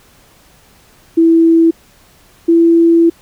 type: tone pair in turn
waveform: sine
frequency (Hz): 329.6 / 334.4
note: E4 / E4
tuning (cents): 0 / +25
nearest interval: unison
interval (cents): 25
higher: second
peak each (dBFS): -5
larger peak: neither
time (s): 1.17-1.71 / 2.48-3.1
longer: second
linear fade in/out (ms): 10
effects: pink hiss -47 dBFS RMS until 3.21 s